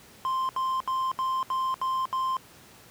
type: tone bursts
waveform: triangle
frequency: 1046 Hz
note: C6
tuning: 1 cent flat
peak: -23 dBFS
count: 7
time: 0.25-2.368 s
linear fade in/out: 0 ms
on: 240 ms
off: 73 ms
effects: pink hiss -52 dBFS RMS until 2.9 s + high-pass 80 Hz 12 dB/octave